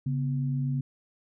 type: tone pair together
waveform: sine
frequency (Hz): 138.59 / 246.9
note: C#3 / B3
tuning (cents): 0 / 0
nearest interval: minor seventh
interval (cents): 1000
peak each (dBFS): -26 / -34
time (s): 0.06-0.81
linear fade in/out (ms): 5
effects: none